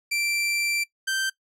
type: tone pair in turn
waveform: sawtooth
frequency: 2349 / 1561 Hz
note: D7 / G6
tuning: 0 / -8 cents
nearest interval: perfect fifth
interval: 708 cents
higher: first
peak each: -20 dBFS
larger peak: neither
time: 0.11-0.84 / 1.07-1.3 s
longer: first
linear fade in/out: 10 ms
effects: noise-tail reverb RT60 0.1 s tail -20 dB re dry + low-pass 12000 Hz 12 dB/octave